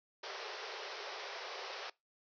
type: band-pass noise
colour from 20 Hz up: pink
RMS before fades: -45 dBFS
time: 0.23-1.9 s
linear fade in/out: 5 ms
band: 380 to 5700 Hz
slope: 96 dB/octave
effects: noise-tail reverb RT60 0.2 s tail -22 dB re dry

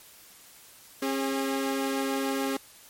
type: tone pair together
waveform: sawtooth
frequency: 270.5 / 409.1 Hz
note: C#4 / G#4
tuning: -42 / -26 cents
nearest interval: perfect fifth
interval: 716 cents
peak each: -24 / -28 dBFS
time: 1.02-2.57 s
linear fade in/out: 5 ms
effects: white hiss -52 dBFS RMS until 2.89 s + MP3 64 kbps

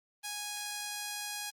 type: tone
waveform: 5% pulse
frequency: 828 Hz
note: G#5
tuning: 5 cents flat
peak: -25 dBFS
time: 0.23-1.51 s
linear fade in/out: 20 ms
effects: Opus 32 kbps

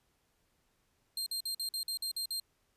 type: tone bursts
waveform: sawtooth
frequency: 4186 Hz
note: C8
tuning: in tune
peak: -31 dBFS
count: 9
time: 1.17-2.399 s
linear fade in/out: 2 ms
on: 93 ms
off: 49 ms
effects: pink hiss -75 dBFS RMS until 2.76 s + resampled to 32000 Hz

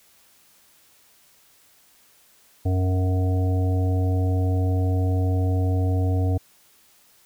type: harmonic tone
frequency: 92.5 Hz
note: F#2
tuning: in tune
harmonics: 1 / 3 / 5 / 7 / 8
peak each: -19 / -29 / -33 / -36 / -37 dBFS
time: 2.65-6.38 s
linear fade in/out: 10 ms
effects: white hiss -57 dBFS RMS until 7.25 s

